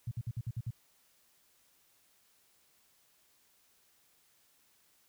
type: tone bursts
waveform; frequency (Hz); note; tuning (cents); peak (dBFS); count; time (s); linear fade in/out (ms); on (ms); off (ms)
sine; 116.9; A#2; +5; -33; 7; 0.07-0.707; 5; 43; 56
effects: white hiss -69 dBFS RMS until 5.08 s